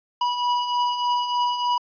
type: beating tone pair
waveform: square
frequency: 973 / 976.3 Hz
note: B5 / B5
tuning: -26 / -20 cents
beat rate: 3.3 Hz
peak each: -30 / -22 dBFS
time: 0.21-1.78 s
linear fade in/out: 5 ms
effects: resampled to 11025 Hz + 10-bit